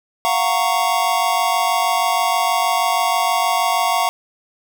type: chord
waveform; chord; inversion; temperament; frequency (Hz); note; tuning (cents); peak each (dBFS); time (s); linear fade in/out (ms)
square; Gb major seventh; third; just; 693.7 / 740 / 925 / 1110; F5 / Gb5 / Bb5 / Db6; -12 / 0 / -14 / +2; -22; 0.25-4.09; 0
effects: none